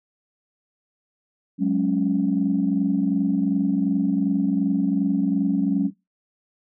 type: chord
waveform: sine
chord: F# suspended second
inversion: none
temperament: equal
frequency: 185 / 207.7 / 277.2 Hz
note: F#3 / G#3 / C#4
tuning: 0 / 0 / 0 cents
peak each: -22 / -23 / -21 dBFS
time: 1.58-5.91 s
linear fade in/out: 50 ms
effects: noise-tail reverb RT60 0.2 s tail -18 dB re dry + tanh soft clip ceiling -10 dBFS